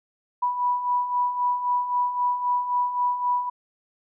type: beating tone pair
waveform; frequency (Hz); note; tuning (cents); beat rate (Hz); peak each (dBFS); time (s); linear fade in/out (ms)
sine; 980 / 983.8; B5 / B5; -14 / -7; 3.8; -29 / -22; 0.42-3.5; 10
effects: none